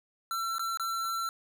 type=tone with dropouts; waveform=square; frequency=1348 Hz; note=E6; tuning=38 cents sharp; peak=-31 dBFS; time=0.31-1.29 s; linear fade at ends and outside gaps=1 ms; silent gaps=0.583-0.594 / 0.773-0.797 s; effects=none